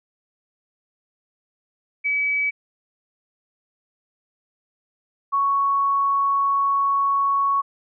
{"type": "tone pair in turn", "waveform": "sine", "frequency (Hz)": [2285, 1111.3], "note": ["D7", "C#6"], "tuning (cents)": [-48, 4], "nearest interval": "octave", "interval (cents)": 1248, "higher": "first", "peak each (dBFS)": [-19, -17], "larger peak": "second", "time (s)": [[2.04, 2.51], [5.32, 7.62]], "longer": "second", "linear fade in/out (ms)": 20, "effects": []}